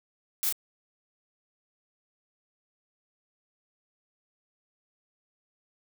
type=noise with echo; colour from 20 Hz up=blue; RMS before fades=-28 dBFS; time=0.43-0.49 s; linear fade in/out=0 ms; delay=35 ms; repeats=1; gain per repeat=-2 dB; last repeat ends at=0.525 s; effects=none